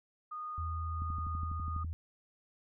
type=tone with tremolo; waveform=sine; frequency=1231 Hz; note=D#6; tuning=19 cents flat; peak=-38 dBFS; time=0.31-1.84 s; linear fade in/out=10 ms; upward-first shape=sine; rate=1.4 Hz; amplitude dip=25%
type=tone with pitch glide; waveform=sine; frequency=82.41 to 81.75 Hz; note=E2 to E2; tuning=0 to -14 cents; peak=-35 dBFS; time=0.58-1.93 s; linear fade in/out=0 ms; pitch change=-14 cents; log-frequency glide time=0.86-1.79 s
type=click train; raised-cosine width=5 ms; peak=-32 dBFS; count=11; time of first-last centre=1.02-1.846 s; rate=12.1 Hz
effects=none